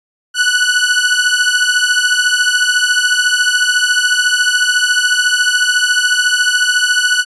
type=beating tone pair; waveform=sawtooth; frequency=1473 / 1487 Hz; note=F#6 / F#6; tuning=-8 / +8 cents; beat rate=14 Hz; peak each=-10 dBFS; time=0.34-7.25 s; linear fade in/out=50 ms; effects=resampled to 22050 Hz